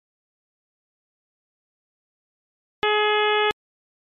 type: harmonic tone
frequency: 422.1 Hz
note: G#4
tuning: 28 cents sharp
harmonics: 1 / 2 / 3 / 4 / 5 / 6 / 7 / 8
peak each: -21 / -24 / -26 / -27 / -28 / -29 / -29 / -30 dBFS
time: 2.83-3.51 s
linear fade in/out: 0 ms
effects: MP3 64 kbps